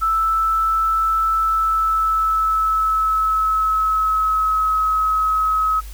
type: tone with pitch glide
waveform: sine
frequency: 1318.5 to 1280.2 Hz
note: E6 to D#6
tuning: 0 to +49 cents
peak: -15 dBFS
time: 0.01-5.81 s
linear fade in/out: 20 ms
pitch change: -51 cents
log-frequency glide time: 1.33-4.85 s
effects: added 50 Hz sine -31 dBFS peak until 5.93 s + white hiss -44 dBFS RMS until 5.93 s